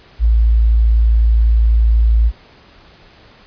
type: tone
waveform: sine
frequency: 56 Hz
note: A1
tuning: 31 cents sharp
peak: -8 dBFS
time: 0.19-2.32 s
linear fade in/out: 50 ms
effects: pink hiss -45 dBFS RMS until 3.46 s + resampled to 11025 Hz